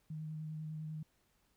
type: tone with vibrato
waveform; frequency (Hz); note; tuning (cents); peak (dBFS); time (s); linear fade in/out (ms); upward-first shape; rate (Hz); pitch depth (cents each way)
sine; 155.56; D#3; 0; -40; 0.1-1.03; 5; square; 10; 13
effects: pink hiss -75 dBFS RMS until 1.56 s